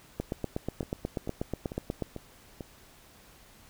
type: two click trains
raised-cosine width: 2 ms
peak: -17 / -24 dBFS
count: 16 / 5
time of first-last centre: 0.2-2.023 / 0.83-2.608 s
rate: 8.23 / 2.25 Hz
effects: pink hiss -56 dBFS RMS until 3.69 s